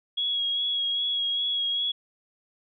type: tone with vibrato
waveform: sine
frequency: 3322 Hz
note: G#7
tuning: in tune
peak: -24 dBFS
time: 0.17-1.92 s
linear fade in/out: 10 ms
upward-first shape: sine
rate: 2.5 Hz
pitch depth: 21 cents each way
effects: none